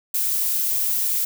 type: noise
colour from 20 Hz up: violet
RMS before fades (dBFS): -22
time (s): 0.14-1.25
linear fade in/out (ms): 5
effects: none